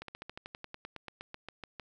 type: slowing click train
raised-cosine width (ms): 0.3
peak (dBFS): -26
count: 18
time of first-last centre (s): 0.02-1.797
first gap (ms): 63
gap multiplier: 1.06
effects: none